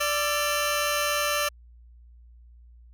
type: tone cluster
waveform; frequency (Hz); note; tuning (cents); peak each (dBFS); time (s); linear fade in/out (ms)
15% pulse; 587 / 1351 / 3108; D5 / E6 / G7; -1 / +42 / -16; -19 / -23 / -26; 0-1.49; 10
effects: added 59 Hz sine -48 dBFS peak until 2.93 s